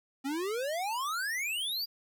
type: exponential sweep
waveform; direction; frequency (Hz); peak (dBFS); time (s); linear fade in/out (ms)
square; up; 261.6 to 4884; -32; 0.24-1.86; 20
effects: 11-bit